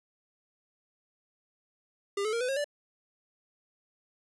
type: tone with pitch steps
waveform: square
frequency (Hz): 400.7 / 431.9 / 465.6 / 501.9 / 541.1 / 583.3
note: G4 / A4 / A#4 / B4 / C#5 / D5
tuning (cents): +38 / -32 / -2 / +28 / -42 / -12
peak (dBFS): -29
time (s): 2.17-2.644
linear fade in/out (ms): 5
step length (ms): 79
effects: resampled to 24000 Hz + 10-bit